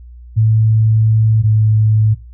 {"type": "tone pair in turn", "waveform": "sine", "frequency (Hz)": [110.2, 108.43], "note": ["A2", "A2"], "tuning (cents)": [3, -25], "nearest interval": "unison", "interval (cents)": 28, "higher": "first", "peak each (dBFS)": -8, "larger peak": "neither", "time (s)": [[0.36, 1.43], [1.43, 2.15]], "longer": "first", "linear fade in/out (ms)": 20, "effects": ["noise-tail reverb RT60 0.3 s tail -22 dB re dry", "added 60 Hz sine -33 dBFS peak until 2.33 s"]}